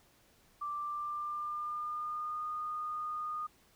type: tone with pitch glide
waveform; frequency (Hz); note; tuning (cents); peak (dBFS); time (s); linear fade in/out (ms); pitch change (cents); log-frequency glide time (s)
sine; 1174.7 to 1227.4; D6 to D#6; 0 to -24; -35; 0.61-3.47; 10; +76; 0.71-2.45
effects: pink hiss -66 dBFS RMS until 3.75 s